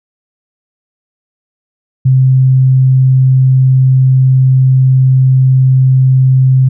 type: tone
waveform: sine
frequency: 130.8 Hz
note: C3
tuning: in tune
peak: -4 dBFS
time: 2.05-6.69 s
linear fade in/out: 10 ms
effects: none